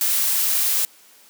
blue noise, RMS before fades -20 dBFS, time 0.01-0.85 s, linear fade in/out 0 ms, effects white hiss -51 dBFS RMS until 1.29 s + high-pass 200 Hz 12 dB/octave

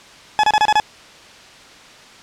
40% pulse tone bursts, 850 Hz, G#5, 40 cents sharp, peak -10 dBFS, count 6, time 0.39-0.799 s, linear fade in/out 0 ms, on 44 ms, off 29 ms, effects white hiss -42 dBFS RMS until 2.22 s + low-pass 5000 Hz 12 dB/octave

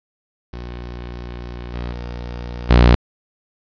sawtooth tone with level steps, 59.9 Hz, A#1, 48 cents sharp, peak -25 / -20 / -23 / -4 dBFS, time 0.53-2.95 s, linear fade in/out 0 ms, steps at 1.73 / 1.91 / 2.69 s, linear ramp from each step 20 ms, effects resampled to 11025 Hz + 7-bit

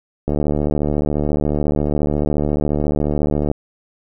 click train, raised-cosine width 2 ms, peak -6 dBFS, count 241, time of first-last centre 0.28-3.515 s, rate 74.2 Hz, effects none

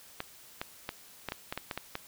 clicks, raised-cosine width 0.3 ms, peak -18 dBFS, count 10, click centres 0.204 / 0.615 / 0.891 / 1.287 / 1.321 / 1.525 / 1.576 / 1.712 / 1.776 / 1.954 s, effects white hiss -54 dBFS RMS until 2.07 s

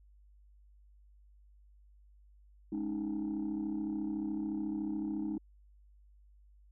sine chord, Ab suspended fourth, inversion none, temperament equal, 207.7 / 277.2 / 311.1 Hz, Ab3 / Db4 / Eb4, 0 / 0 / 0 cents, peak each -37 / -39 / -34 dBFS, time 2.72-5.38 s, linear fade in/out 5 ms, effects tanh soft clip ceiling -29 dBFS + added 50 Hz sine -58 dBFS peak until 6.71 s

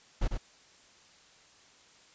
brown noise with echo, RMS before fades -27 dBFS, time 0.21-0.28 s, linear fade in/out 10 ms, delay 98 ms, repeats 1, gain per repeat -5 dB, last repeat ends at 0.378 s, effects white hiss -59 dBFS RMS until 2.14 s + resampled to 16000 Hz

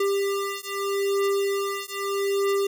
square beating tone pair, 396.6 / 397.4 Hz, G4 / G4, +20 / +24 cents, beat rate 0.8 Hz, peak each -27 dBFS, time 0-2.67 s, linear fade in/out 5 ms, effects none

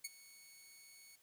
10% pulse tone with ADSR envelope, 2217 Hz, C#7, in tune, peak -30 dBFS, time 0.04-1.16 s, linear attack 9 ms, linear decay 29 ms, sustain -19 dB, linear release 9 ms, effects white hiss -71 dBFS RMS until 1.22 s

